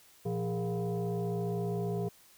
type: tone with frequency modulation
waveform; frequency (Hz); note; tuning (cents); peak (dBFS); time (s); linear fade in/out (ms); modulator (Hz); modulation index
sine; 118; A#2; +22; -30; 0.25-2.09; 10; 291; 1.5
effects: white hiss -60 dBFS RMS until 2.37 s